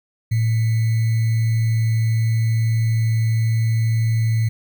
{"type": "tone with sample-and-hold", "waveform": "sine", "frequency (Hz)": 112.6, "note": "A2", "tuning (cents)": 40, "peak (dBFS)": -15, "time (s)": [0.31, 4.49], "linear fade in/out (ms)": 10, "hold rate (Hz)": 2100, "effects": []}